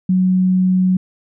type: tone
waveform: sine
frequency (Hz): 185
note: F#3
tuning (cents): 0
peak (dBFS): -11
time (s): 0.09-0.97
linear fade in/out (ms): 5
effects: none